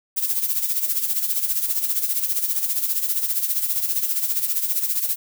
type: noise with tremolo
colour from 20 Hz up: violet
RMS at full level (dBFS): -20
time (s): 0.16-5.16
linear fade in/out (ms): 20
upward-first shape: sine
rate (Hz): 15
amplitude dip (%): 65
effects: none